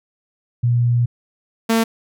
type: tone pair in turn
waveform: sine / sawtooth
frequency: 120.2 / 226.3 Hz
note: B2 / A3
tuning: -46 / +49 cents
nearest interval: major seventh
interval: 1095 cents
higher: second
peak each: -13 / -10 dBFS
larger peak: second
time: 0.63-1.06 / 1.69-1.84 s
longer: first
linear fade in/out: 10 ms
effects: none